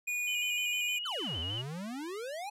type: tone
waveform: square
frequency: 2453 Hz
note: D#7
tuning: 25 cents flat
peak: -32 dBFS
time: 0.07-0.99 s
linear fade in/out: 10 ms
type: tone with vibrato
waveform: sine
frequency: 2960 Hz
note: F#7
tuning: in tune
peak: -35 dBFS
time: 0.27-1.62 s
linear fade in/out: 10 ms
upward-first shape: square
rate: 6.5 Hz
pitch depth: 43 cents each way
type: exponential two-way sweep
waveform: square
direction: down then up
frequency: 1571 to 77.7 to 857 Hz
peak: -38 dBFS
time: 1.05-2.5 s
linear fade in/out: 10 ms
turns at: 1.39 s
effects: low-pass 12000 Hz 12 dB/octave